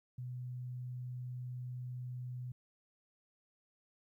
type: tone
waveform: sine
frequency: 124.9 Hz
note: B2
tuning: 20 cents sharp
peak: -40 dBFS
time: 0.18-2.52 s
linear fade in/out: 5 ms
effects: 13-bit